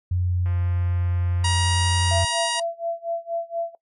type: tone with pitch glide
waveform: sine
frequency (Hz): 89.7 to 88.87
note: F2 to F2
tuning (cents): +47 to +31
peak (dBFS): -20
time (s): 0.11-2.25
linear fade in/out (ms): 5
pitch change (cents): -16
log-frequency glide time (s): 0.26-1.27
type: click train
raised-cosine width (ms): 0.5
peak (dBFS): -29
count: 310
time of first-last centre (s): 0.46-2.236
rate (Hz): 174
type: harmonic tone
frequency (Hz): 950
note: A#5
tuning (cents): +33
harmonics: 1 / 2 / 3 / 4 / 5 / 6 / 7 / 8 / 9 / 10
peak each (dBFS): -26 / -32 / -29 / -33 / -32 / -36 / -37 / -37 / -37 / -34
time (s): 1.44-2.6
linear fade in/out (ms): 5
type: tone with tremolo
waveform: sine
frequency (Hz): 674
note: E5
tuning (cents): +38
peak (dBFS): -22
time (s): 2.11-3.75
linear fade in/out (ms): 2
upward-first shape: sine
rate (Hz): 4.2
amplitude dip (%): 95
effects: noise-tail reverb RT60 0.1 s tail -18 dB re dry